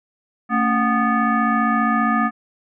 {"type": "tone with frequency modulation", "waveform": "sine", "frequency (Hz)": 727, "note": "F#5", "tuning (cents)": -31, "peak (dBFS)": -15, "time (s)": [0.49, 2.31], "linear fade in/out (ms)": 50, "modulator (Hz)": 503, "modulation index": 1.8, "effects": []}